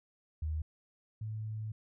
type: tone pair in turn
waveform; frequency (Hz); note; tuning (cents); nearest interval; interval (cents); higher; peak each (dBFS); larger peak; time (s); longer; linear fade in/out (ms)
sine; 77.78 / 108.7; D#2 / A2; 0 / -21; tritone; 579; second; -32 / -36; first; 0.42-0.62 / 1.21-1.72; second; 5
effects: none